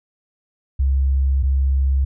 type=tone pair in turn; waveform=sine; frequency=67.5 / 67.5 Hz; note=C#2 / C#2; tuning=-45 / -45 cents; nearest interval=unison; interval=0 cents; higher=neither; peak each=-14 dBFS; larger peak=neither; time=0.79-1.43 / 1.43-2.05 s; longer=first; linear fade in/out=10 ms; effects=none